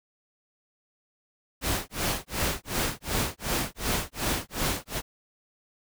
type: noise with tremolo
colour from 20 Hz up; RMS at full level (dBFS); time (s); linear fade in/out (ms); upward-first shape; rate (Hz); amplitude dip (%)
pink; -26; 1.61-5.02; 50; sine; 2.7; 100
effects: none